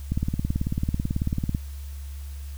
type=click train; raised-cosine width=5 ms; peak=-12 dBFS; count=27; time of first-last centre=0.12-1.549 s; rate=18.2 Hz; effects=added 70 Hz sine -33 dBFS peak until 2.57 s + white hiss -51 dBFS RMS until 2.57 s